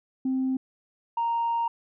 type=tone pair in turn; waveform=sine; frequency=261.6 / 930.3 Hz; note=C4 / A#5; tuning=0 / -4 cents; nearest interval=octave + minor seventh; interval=2196 cents; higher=second; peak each=-22 dBFS; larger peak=neither; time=0.25-0.57 / 1.17-1.68 s; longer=second; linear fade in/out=5 ms; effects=tanh soft clip ceiling -20 dBFS